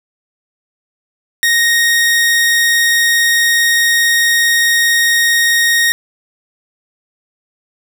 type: tone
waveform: sawtooth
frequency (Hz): 1864.7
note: A#6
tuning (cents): 0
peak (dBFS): -6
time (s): 1.43-5.92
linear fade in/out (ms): 0
effects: none